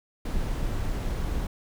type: noise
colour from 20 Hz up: brown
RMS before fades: -28 dBFS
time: 0.25-1.47 s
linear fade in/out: 5 ms
effects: none